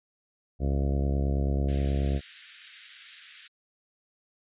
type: harmonic tone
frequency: 69.3 Hz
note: C#2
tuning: in tune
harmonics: 1 / 2 / 3 / 4 / 5 / 6 / 7 / 8 / 9 / 10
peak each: -25 / -31 / -35 / -37 / -39 / -41 / -42 / -43 / -44 / -45 dBFS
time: 0.59-2.21 s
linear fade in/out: 50 ms
type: high-pass noise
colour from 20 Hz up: white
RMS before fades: -42 dBFS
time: 1.68-3.48 s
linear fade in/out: 10 ms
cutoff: 1500 Hz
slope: 48 dB/octave
effects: resampled to 8000 Hz